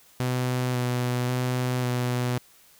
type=tone with vibrato; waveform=sawtooth; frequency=124.9 Hz; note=B2; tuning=20 cents sharp; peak=-20 dBFS; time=0.2-2.38 s; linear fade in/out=0 ms; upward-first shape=square; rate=0.92 Hz; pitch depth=15 cents each way; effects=white hiss -56 dBFS RMS until 2.79 s